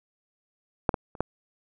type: clicks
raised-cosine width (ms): 1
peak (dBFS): -6 / -12 / -30 / -9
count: 4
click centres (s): 0.892 / 0.942 / 1.152 / 1.206
effects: none